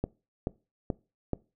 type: click train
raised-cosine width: 2 ms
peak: -15 dBFS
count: 4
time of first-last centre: 0.04-1.333 s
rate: 2.32 Hz
effects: noise-tail reverb RT60 0.3 s tail -22 dB re dry